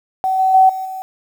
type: tone with level steps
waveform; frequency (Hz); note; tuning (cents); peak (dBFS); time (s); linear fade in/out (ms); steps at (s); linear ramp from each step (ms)
sine; 758; F#5; +42; -14 / -11 / -6 / -21 / -24; 0.24-1.02; 0; 0.39 / 0.54 / 0.69 / 0.85; 5
effects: 7-bit